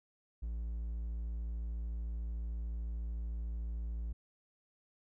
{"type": "tone", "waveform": "triangle", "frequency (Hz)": 56.8, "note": "A#1", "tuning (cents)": -44, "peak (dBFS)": -34, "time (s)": [0.42, 4.13], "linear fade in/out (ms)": 10, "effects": []}